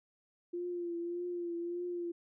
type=tone with vibrato; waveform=sine; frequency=347.2 Hz; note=F4; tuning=10 cents flat; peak=-35 dBFS; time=0.53-2.12 s; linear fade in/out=10 ms; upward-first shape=triangle; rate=1.7 Hz; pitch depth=41 cents each way; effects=none